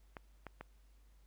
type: clicks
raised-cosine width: 0.5 ms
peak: -30 dBFS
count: 3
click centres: 0.168 / 0.467 / 0.61 s
effects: added 50 Hz sine -61 dBFS peak until 1.26 s + pink hiss -75 dBFS RMS until 1.26 s